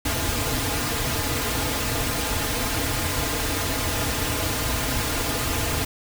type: noise with comb filter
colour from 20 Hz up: pink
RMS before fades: -25 dBFS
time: 0.05-5.85 s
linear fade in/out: 5 ms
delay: 5.3 ms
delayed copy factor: -0.9
effects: none